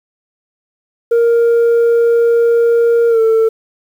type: tone with pitch glide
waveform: sine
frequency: 466.9 to 447.1 Hz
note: A#4 to A4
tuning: +3 to +28 cents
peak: -5 dBFS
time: 1.11-3.49 s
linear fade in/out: 10 ms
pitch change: -75 cents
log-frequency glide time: 3.09-3.2 s
effects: tanh soft clip ceiling -7 dBFS + 7-bit